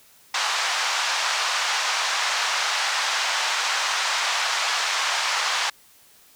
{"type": "band-pass noise", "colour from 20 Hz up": "pink", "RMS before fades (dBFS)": -24, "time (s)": [0.34, 5.7], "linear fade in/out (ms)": 5, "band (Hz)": [830, 6600], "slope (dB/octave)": 24, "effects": ["white hiss -54 dBFS RMS until 6.35 s"]}